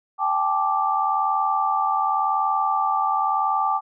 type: chord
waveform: sine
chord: G suspended second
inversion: none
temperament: equal with one note detuned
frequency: 784 / 864.9 / 1174.7 Hz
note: G5 / A5 / D6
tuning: 0 / -30 / 0 cents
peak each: -24 / -24 / -22 dBFS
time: 0.18-3.81 s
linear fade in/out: 50 ms
effects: none